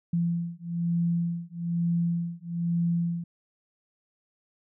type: beating tone pair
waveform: sine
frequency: 169.9 / 171 Hz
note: F3 / F3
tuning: -47 / -36 cents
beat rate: 1.1 Hz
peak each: -28 dBFS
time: 0.13-3.24 s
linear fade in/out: 5 ms
effects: none

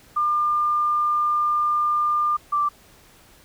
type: tone pair in turn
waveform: sine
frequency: 1200 / 1172.6 Hz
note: D6 / D6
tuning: +37 / -3 cents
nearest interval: unison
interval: 40 cents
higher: first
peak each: -18 dBFS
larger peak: neither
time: 0.16-2.37 / 2.52-2.69 s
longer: first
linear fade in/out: 10 ms
effects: pink hiss -52 dBFS RMS until 3.44 s

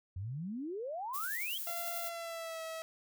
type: exponential sweep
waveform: sine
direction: up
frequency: 86 to 3322 Hz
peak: -37 dBFS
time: 0.16-1.58 s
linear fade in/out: 5 ms
type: noise with tremolo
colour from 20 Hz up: violet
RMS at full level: -39 dBFS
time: 1.13-2.1 s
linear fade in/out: 20 ms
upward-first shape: triangle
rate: 11 Hz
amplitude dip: 35%
type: tone with pitch glide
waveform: sawtooth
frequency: 686 to 647.5 Hz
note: F5 to E5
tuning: -31 to -31 cents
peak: -36 dBFS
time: 1.67-2.82 s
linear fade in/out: 0 ms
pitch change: -100 cents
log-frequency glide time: 2.01-2.62 s
effects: none

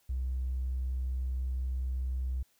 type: tone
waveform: triangle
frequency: 63.9 Hz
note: C2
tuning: 40 cents flat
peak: -26 dBFS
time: 0.09-2.43 s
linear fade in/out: 10 ms
effects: tanh soft clip ceiling -28 dBFS + white hiss -70 dBFS RMS until 2.59 s

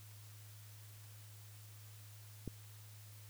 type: click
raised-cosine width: 3 ms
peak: -29 dBFS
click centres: 2.477 s
effects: added 105 Hz sine -54 dBFS peak until 3.29 s + white hiss -61 dBFS RMS until 3.29 s

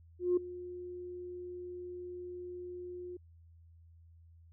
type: tone with ADSR envelope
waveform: sine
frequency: 357.1 Hz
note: F4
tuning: 39 cents sharp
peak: -23 dBFS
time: 0.19-3.17 s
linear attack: 180 ms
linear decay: 6 ms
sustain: -18 dB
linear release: 6 ms
effects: tanh soft clip ceiling -21 dBFS + added 83 Hz sine -56 dBFS peak until 4.52 s

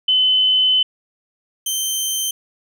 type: tone pair in turn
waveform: sine / 15% pulse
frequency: 3034 / 3112 Hz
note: F#7 / G7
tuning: +43 / -13 cents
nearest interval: unison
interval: 44 cents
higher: second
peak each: -12 dBFS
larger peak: neither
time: 0.08-0.83 / 1.66-2.31 s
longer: first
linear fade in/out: 5 ms
effects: none

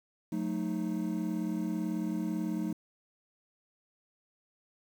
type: chord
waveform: triangle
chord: D# diminished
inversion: first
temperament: equal with one note detuned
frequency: 181.82 / 220 / 311.1 Hz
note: F#3 / A3 / D#4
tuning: -30 / 0 / 0 cents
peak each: -33 dBFS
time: 0.32-2.73 s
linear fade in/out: 5 ms
effects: 9-bit

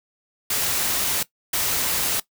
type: noise bursts at uneven times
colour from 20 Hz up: white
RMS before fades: -23 dBFS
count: 2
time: 0.5-1.23 / 1.53-2.2 s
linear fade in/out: 5 ms
effects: noise-tail reverb RT60 0.1 s tail -18 dB re dry

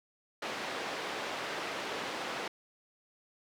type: band-pass noise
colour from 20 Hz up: pink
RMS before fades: -38 dBFS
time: 0.42-2.48 s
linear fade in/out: 5 ms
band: 380 to 3700 Hz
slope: 12 dB/octave
effects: none

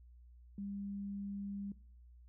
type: tone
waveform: sine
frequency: 200 Hz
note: G3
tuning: 35 cents sharp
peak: -40 dBFS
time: 0.58-1.72 s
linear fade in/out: 2 ms
effects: noise-tail reverb RT60 0.5 s tail -19 dB re dry + added 60 Hz sine -56 dBFS peak until 2.28 s

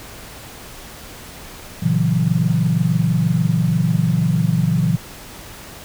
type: chord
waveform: sine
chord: F# dominant seventh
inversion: first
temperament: equal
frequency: 116.54 / 138.59 / 164.81 / 185 Hz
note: A#2 / C#3 / E3 / F#3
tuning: 0 / 0 / 0 / 0 cents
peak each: -21 / -21 / -17 / -22 dBFS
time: 1.82-4.97 s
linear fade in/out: 10 ms
effects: pink hiss -37 dBFS RMS until 5.84 s

